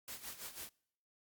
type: noise with tremolo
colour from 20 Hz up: white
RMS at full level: -45 dBFS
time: 0.08-0.69 s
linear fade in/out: 0 ms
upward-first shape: sine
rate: 6.1 Hz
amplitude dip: 75%
effects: noise-tail reverb RT60 0.7 s tail -26 dB re dry + Opus 48 kbps